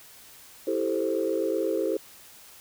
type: chord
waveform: sine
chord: A minor seventh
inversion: second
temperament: equal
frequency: 329.6 / 392 / 440 / 523.3 Hz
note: E4 / G4 / A4 / C5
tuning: 0 / 0 / 0 / 0 cents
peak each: -29 dBFS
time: 0.67-1.97 s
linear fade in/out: 5 ms
effects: tanh soft clip ceiling -15 dBFS + white hiss -50 dBFS RMS until 2.6 s